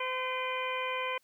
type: harmonic tone with a mistuned harmonic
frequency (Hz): 512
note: C5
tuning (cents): -38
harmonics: 1 / 2 / 3 / 4 / 5 / 6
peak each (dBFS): -37 / -35 / -43 / -40 / -38 / -42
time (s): 0-1.18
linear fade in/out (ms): 5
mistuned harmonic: 5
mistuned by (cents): -97
effects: white hiss -71 dBFS RMS until 1.23 s